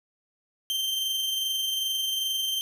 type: tone with amplitude modulation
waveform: 40% pulse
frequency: 3136 Hz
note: G7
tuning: in tune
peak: -24 dBFS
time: 0.7-2.61 s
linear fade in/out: 0 ms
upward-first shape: sine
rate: 22.5 Hz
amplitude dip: 30%
effects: none